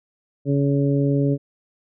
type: harmonic tone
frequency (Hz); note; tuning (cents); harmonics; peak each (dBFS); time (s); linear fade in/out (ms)
140.6; C#3; +25; 1 / 2 / 3 / 4; -19 / -21 / -25 / -29; 0.45-1.38; 50
effects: none